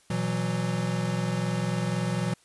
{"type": "chord", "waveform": "square", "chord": "B suspended fourth", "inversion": "none", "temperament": "equal with one note detuned", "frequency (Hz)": [120.86, 164.81, 185], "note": ["B2", "E3", "F#3"], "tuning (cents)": [-37, 0, 0], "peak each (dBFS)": -31, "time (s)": [0.1, 2.34], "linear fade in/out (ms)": 5, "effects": ["white hiss -61 dBFS RMS until 2.44 s", "resampled to 24000 Hz"]}